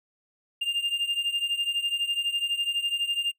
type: beating tone pair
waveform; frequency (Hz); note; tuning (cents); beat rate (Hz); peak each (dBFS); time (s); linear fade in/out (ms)
triangle; 2800 / 2812; F7 / F7; +4 / +11; 12; -25 / -28; 0.61-3.32; 10
effects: noise-tail reverb RT60 0.1 s tail -24 dB re dry